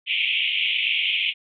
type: band-pass noise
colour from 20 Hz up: white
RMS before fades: -23 dBFS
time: 0.06-1.34 s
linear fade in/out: 50 ms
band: 2200 to 3300 Hz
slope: 96 dB/octave
effects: none